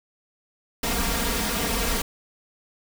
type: noise with comb filter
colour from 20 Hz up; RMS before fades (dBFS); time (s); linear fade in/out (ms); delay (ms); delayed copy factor
pink; -25; 0.83-2.02; 5; 4.3; +1
effects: none